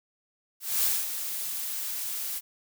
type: noise with ADSR envelope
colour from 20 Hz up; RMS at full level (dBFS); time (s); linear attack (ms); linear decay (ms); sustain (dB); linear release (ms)
blue; -24; 0.6-2.41; 230; 230; -9; 38
effects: none